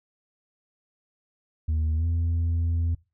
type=tone with pitch glide; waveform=sine; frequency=78.6 to 83.76 Hz; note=D#2 to E2; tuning=+18 to +28 cents; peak=-19 dBFS; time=1.68-2.95 s; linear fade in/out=10 ms; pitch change=+110 cents; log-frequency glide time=1.96-2.05 s; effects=noise-tail reverb RT60 0.3 s tail -25 dB re dry + tanh soft clip ceiling -21 dBFS